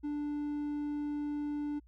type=tone; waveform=triangle; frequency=293.7 Hz; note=D4; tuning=in tune; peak=-31 dBFS; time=0.03-1.8 s; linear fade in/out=20 ms; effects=added 59 Hz sine -57 dBFS peak until 1.87 s